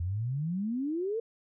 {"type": "exponential sweep", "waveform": "sine", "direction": "up", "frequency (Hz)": [82.41, 469.7], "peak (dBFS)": -29, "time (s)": [0, 1.2], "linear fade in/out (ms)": 5, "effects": []}